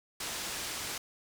white low-pass noise, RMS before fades -38 dBFS, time 0.2-0.98 s, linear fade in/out 5 ms, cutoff 7800 Hz, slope 12 dB/octave, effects none

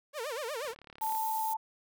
sawtooth tone with vibrato, 523.3 Hz, C5, in tune, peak -31 dBFS, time 0.13-0.75 s, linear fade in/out 50 ms, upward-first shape sine, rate 8.3 Hz, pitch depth 280 cents each way
click train, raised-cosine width 0.3 ms, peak -34 dBFS, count 19, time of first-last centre 0.65-1.15 s, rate 36 Hz
violet noise, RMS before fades -40 dBFS, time 1.01-1.54 s, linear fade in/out 10 ms
sine tone, 882 Hz, A5, 4 cents sharp, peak -30 dBFS, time 1.01-1.57 s, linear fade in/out 10 ms
effects none

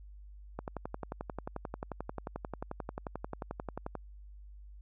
click train, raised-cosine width 1 ms, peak -23 dBFS, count 39, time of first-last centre 0.59-3.953 s, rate 11.3 Hz, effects added 50 Hz sine -48 dBFS peak until 4.81 s

